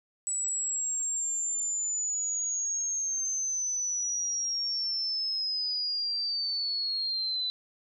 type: linear sweep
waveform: sine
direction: down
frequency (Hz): 7902 to 3985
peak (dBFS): -28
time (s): 0.27-7.5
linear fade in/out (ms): 0
effects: none